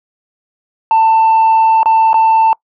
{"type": "tone with dropouts", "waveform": "sine", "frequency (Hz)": 891, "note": "A5", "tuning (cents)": 22, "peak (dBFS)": -4, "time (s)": [0.91, 2.53], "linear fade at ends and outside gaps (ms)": 1, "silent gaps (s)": [[1.831, 1.858], [2.131, 2.142]], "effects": ["noise-tail reverb RT60 0.1 s tail -25 dB re dry", "tanh soft clip ceiling -5 dBFS"]}